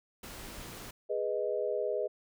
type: noise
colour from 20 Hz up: pink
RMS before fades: -45 dBFS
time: 0.23-0.91 s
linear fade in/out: 5 ms
type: chord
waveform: sine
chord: G# minor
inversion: none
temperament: equal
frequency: 415.3 / 493.9 / 622.3 Hz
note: G#4 / B4 / D#5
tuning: 0 / 0 / 0 cents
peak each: -34 dBFS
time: 1.09-2.08 s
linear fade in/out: 20 ms
effects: none